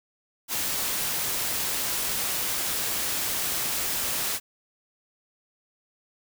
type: noise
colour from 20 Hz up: white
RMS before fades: -28 dBFS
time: 0.48-4.4 s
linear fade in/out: 50 ms
effects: none